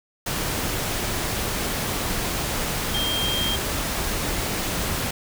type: tone in noise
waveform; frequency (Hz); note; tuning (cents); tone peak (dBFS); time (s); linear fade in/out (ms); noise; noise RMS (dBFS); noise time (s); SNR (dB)
sine; 3200; G7; +35; -24; 2.94-3.56; 5; pink; -26; 0.26-5.11; -1
effects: none